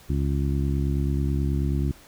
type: harmonic tone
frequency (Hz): 69.3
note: C#2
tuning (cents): 0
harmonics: 1 / 2 / 3 / 4 / 5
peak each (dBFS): -24 / -26 / -32 / -32 / -35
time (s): 0.09-1.92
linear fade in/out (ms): 10
effects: pink hiss -51 dBFS RMS until 2.07 s